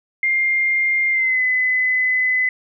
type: tone with pitch glide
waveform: sine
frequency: 2111 to 2017 Hz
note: C7 to B6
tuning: +15 to +36 cents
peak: -15 dBFS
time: 0.23-2.49 s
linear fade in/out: 2 ms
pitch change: -79 cents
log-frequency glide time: 1.09-1.42 s
effects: none